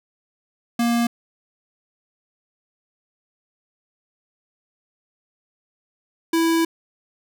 square tone pair in turn, 235.6 / 329.6 Hz, A#3 / E4, +19 / 0 cents, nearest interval tritone, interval 581 cents, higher second, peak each -18 / -17 dBFS, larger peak second, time 0.79-1.07 / 6.33-6.65 s, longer second, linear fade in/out 5 ms, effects none

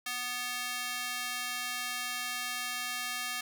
square tone with high-pass filter, 246.8 Hz, B3, 1 cent flat, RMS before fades -36 dBFS, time 0.06-3.41 s, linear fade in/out 5 ms, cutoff 1700 Hz, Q 0.83, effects none

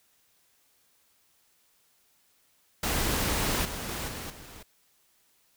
pink noise with level steps, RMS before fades -28 / -36 / -34 / -38 / -47 dBFS, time 2.83-4.63 s, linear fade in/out 5 ms, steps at 3.65 / 3.89 / 4.08 / 4.3 s, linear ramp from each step 2 ms, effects white hiss -67 dBFS RMS until 5.56 s

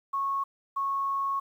sine tone pair in turn, 1100 / 1100 Hz, C#6 / C#6, -14 / -14 cents, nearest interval unison, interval 0 cents, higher neither, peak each -26 dBFS, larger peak neither, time 0.13-0.44 / 0.76-1.4 s, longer second, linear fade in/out 10 ms, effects 10-bit

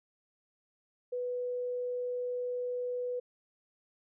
sine tone, 493.9 Hz, B4, in tune, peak -32 dBFS, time 1.12-3.2 s, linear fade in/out 10 ms, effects none

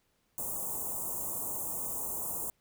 white band-stop noise, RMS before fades -36 dBFS, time 0.38-2.5 s, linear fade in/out 0 ms, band 1100 to 7100 Hz, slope 48 dB/octave, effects pink hiss -74 dBFS RMS until 2.6 s

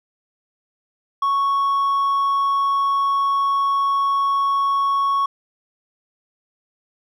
sine tone with hard clipping, 1108.7 Hz, C#6, in tune, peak -17 dBFS, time 1.22-5.26 s, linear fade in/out 5 ms, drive 2 dB, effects none

